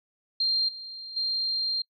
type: tone with level steps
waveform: sine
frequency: 4186 Hz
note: C8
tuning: in tune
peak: -22 / -37 / -25 dBFS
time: 0.4-1.82 s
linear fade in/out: 5 ms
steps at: 0.68 / 1.16 s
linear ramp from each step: 10 ms
effects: noise-tail reverb RT60 0.1 s tail -26 dB re dry